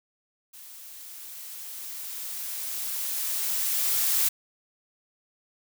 blue noise with level ramp, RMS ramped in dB -46 to -23 dBFS, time 0.53-4.29 s, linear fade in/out 10 ms, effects none

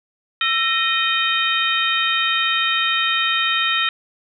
harmonic tone with a mistuned harmonic, 619 Hz, D#5, 9 cents flat, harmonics 2 / 3 / 4 / 5 / 6, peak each -23 / -23 / -23 / -23 / -23 dBFS, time 0.41-3.89 s, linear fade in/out 2 ms, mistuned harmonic 2, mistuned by +130 cents, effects none

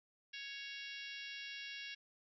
harmonic tone, 555 Hz, C#5, 2 cents sharp, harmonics 3 / 4 / 5 / 6 / 7 / 8 / 9 / 10, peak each -52 / -52 / -50 / -53 / -55 / -59 / -58 / -56 dBFS, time 0.33-1.95 s, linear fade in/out 10 ms, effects none

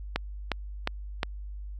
click train, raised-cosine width 0.3 ms, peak -10 dBFS, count 4, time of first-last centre 0.16-1.231 s, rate 2.8 Hz, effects added 50 Hz sine -36 dBFS peak until 1.79 s

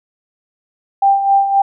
sine tone with tremolo, 790 Hz, G5, 13 cents sharp, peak -7 dBFS, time 1.02-1.62 s, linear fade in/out 5 ms, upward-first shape sine, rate 3.8 Hz, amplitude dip 60%, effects none

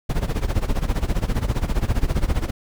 brown noise with tremolo, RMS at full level -18 dBFS, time 0.09-2.51 s, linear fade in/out 10 ms, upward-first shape sine, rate 15 Hz, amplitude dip 85%, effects none

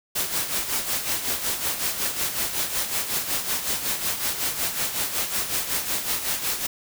white noise with tremolo, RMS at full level -24 dBFS, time 0.15-6.67 s, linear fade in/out 10 ms, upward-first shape sine, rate 5.4 Hz, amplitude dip 60%, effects none

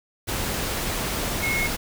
sine tone in noise, 2172 Hz, C#7, 36 cents flat, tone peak -23 dBFS, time 1.42-1.68 s, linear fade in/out 20 ms, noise pink, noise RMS -27 dBFS, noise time 0.27-1.77 s, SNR +1 dB, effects none

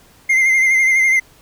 triangle tone with vibrato, 2093 Hz, C7, in tune, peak -9 dBFS, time 0.29-1.2 s, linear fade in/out 10 ms, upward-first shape sine, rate 12 Hz, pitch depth 38 cents each way, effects pink hiss -49 dBFS RMS until 1.41 s

